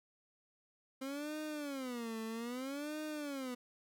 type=tone with vibrato; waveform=30% pulse; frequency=261.6 Hz; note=C4; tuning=in tune; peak=-37 dBFS; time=1.01-3.55 s; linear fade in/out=10 ms; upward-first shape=sine; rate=0.62 Hz; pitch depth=280 cents each way; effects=none